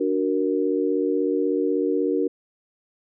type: chord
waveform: sine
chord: D augmented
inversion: none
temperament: equal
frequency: 293.7 / 370 / 466.2 Hz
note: D4 / F#4 / A#4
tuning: 0 / 0 / 0 cents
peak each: -24 dBFS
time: 0-2.28 s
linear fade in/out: 10 ms
effects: none